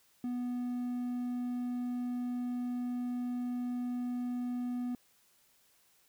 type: tone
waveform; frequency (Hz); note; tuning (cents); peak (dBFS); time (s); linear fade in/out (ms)
triangle; 245.8; B3; -8; -31; 0.24-4.95; 2
effects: white hiss -68 dBFS RMS until 6.08 s

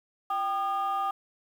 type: tone pair together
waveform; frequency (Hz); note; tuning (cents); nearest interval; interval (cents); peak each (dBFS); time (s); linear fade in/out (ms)
sine; 784 / 1217.9; G5 / D#6; 0 / -37; minor sixth; 763; -27; 0.3-1.11; 5
effects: tanh soft clip ceiling -23 dBFS + 9-bit

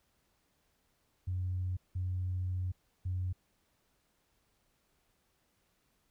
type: tone bursts at uneven times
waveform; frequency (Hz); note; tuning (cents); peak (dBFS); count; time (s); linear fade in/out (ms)
sine; 91.4; F#2; -21; -31; 3; 1.27-1.77 / 1.95-2.72 / 3.05-3.33; 10
effects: tanh soft clip ceiling -27 dBFS + pink hiss -75 dBFS RMS until 6.1 s

